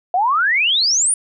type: exponential sweep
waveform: sine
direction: up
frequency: 692 to 9956 Hz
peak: -13 dBFS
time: 0.14-1.14 s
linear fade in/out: 2 ms
effects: none